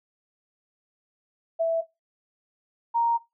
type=tone pair in turn; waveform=sine; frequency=659.3 / 932.6 Hz; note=E5 / A#5; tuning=0 / +1 cents; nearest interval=tritone; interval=601 cents; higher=second; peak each=-20 dBFS; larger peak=neither; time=1.59-1.82 / 2.94-3.18 s; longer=second; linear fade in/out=20 ms; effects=noise-tail reverb RT60 0.2 s tail -18 dB re dry